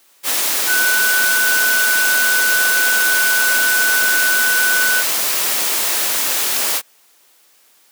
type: tone in noise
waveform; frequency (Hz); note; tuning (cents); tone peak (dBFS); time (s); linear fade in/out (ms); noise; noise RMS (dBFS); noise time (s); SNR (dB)
sine; 1496; F#6; +19; -14; 0.66-5.04; 50; white; -18; 0.23-6.82; +1
effects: white hiss -53 dBFS RMS until 7.91 s + high-pass 300 Hz 12 dB/octave